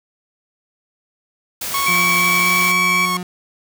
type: noise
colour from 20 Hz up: white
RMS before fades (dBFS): -25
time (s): 1.61-2.72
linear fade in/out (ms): 5
type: tone with vibrato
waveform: sawtooth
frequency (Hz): 1100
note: C#6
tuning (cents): -14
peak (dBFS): -14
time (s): 1.74-3.17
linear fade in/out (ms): 2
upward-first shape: triangle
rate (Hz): 4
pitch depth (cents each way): 12
type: tone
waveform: triangle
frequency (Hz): 2300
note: D7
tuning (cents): -37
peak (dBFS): -14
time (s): 1.86-3.06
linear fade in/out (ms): 10
type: tone with pitch glide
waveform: 35% pulse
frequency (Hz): 175.6 to 179.91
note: F3 to F#3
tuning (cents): +10 to -48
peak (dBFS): -23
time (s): 1.88-3.23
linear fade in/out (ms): 2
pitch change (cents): +42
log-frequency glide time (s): 2.15-2.7
effects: none